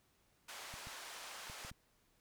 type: band-pass noise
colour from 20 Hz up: pink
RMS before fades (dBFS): -50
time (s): 0.48-1.71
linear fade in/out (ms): 10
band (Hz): 780 to 9500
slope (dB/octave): 12
type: clicks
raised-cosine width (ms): 5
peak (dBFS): -40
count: 5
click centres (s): 0.74 / 0.871 / 1.499 / 1.649 / 1.715
effects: pink hiss -74 dBFS RMS until 2.2 s

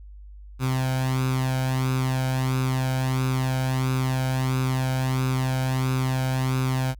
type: tone with flanger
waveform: sawtooth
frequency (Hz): 130.2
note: C3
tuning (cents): -8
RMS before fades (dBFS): -24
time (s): 0.59-6.95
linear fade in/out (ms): 50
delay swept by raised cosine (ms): 0.79 to 1.31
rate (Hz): 1.5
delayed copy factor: +0.65
effects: added 50 Hz sine -40 dBFS peak until 6.99 s

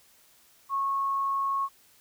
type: tone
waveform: sine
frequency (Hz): 1097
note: C#6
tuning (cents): -18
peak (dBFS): -25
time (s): 0.69-1.69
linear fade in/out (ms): 50
effects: white hiss -60 dBFS RMS until 2 s

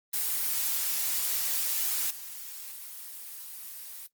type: noise with level steps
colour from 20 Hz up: blue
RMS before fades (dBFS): -29 / -42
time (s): 0.13-4.07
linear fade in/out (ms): 10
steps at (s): 2.1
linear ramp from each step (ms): 10
effects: noise-tail reverb RT60 0.1 s tail -17 dB re dry + Opus 24 kbps

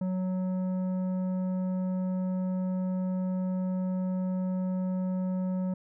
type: tone with tanh clipping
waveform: sine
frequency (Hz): 185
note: F#3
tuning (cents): 0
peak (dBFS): -29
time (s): 0.01-5.74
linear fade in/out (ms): 5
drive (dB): 10
effects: none

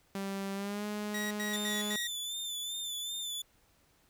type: tone with pitch glide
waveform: sawtooth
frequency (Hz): 196 to 208.9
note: G3 to G#3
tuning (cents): 0 to +10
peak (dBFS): -31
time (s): 0.15-1.96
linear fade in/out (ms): 2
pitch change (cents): +110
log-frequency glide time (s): 0.54-0.85
type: tone bursts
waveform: sawtooth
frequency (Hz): 1907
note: A#6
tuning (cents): +39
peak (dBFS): -32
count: 4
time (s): 1.14-2.072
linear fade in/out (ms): 5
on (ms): 170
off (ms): 84
type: tone with vibrato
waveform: sawtooth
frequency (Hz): 3536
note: A7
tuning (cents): +8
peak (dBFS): -33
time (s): 1.53-3.42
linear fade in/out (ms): 5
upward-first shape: sine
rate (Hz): 2.6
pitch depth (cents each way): 44
effects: pink hiss -68 dBFS RMS until 4.09 s

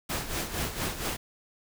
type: noise with tremolo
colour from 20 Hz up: pink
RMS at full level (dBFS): -30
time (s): 0.09-1.17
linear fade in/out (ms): 10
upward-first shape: sine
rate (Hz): 4.3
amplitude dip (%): 65
effects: none

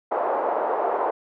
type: band-pass noise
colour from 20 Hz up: white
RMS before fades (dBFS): -24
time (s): 0.11-1.11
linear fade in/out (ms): 10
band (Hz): 440 to 880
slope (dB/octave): 24
effects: none

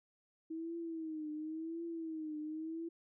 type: tone with vibrato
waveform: sine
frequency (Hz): 319.7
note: D#4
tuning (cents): +47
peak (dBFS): -39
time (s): 0.5-2.89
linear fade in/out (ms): 10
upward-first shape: triangle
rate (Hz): 0.93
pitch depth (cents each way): 100
effects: none

